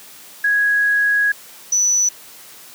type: tone pair in turn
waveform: sine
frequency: 1661.2 / 5952 Hz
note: G#6 / F#8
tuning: 0 / +9 cents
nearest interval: octave + minor seventh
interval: 2209 cents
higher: second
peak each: -13 dBFS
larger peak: neither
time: 0.44-1.32 / 1.72-2.09 s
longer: first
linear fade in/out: 5 ms
effects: white hiss -41 dBFS RMS until 2.74 s + high-pass 150 Hz 12 dB/octave